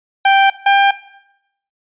sawtooth tone pair in turn, 784 / 794.9 Hz, G5 / G5, 0 / +24 cents, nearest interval unison, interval 24 cents, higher second, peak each -4 dBFS, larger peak neither, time 0.25-0.5 / 0.66-0.91 s, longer neither, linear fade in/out 5 ms, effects noise-tail reverb RT60 0.8 s tail -17 dB re dry + resampled to 8000 Hz

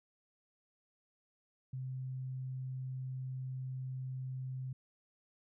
sine tone, 130 Hz, C3, 11 cents flat, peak -38 dBFS, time 1.73-4.73 s, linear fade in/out 5 ms, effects none

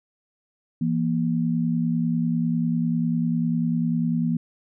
sine tone pair together, 166.94 / 237 Hz, E3 / A#3, +22 / +29 cents, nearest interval tritone, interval 607 cents, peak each -23 dBFS, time 0.81-4.37 s, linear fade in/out 5 ms, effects none

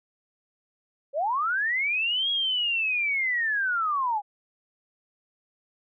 sine linear two-way sweep, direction up then down, 522 to 3322 to 794 Hz, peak -23 dBFS, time 1.13-4.22 s, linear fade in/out 50 ms, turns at 2.3 s, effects none

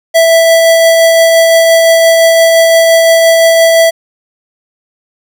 square tone with tremolo, 659.3 Hz, E5, in tune, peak -3 dBFS, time 0.14-3.91 s, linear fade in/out 20 ms, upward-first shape triangle, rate 5.8 Hz, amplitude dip 25%, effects none

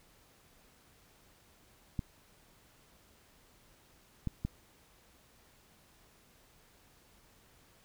clicks, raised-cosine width 5 ms, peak -21 dBFS, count 3, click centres 1.992 / 4.273 / 4.45 s, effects pink hiss -64 dBFS RMS until 7.84 s

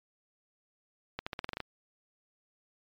accelerating click train, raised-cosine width 0.3 ms, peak -19 dBFS, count 9, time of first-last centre 1.19-1.603 s, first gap 75 ms, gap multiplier 0.89, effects MP3 96 kbps

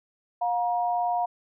sine tone pair together, 711 / 949.1 Hz, F5 / A#5, +31 / +31 cents, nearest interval perfect fourth, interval 500 cents, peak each -24 / -29 dBFS, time 0.41-1.26 s, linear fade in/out 10 ms, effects none

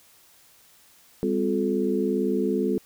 sine tone cluster, 199.7 / 257.6 / 355.4 / 433.2 Hz, G3 / C4 / F4 / A4, +32 / -27 / +30 / -27 cents, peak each -27 dBFS, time 1.23-2.78 s, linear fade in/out 0 ms, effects white hiss -56 dBFS RMS until 2.85 s

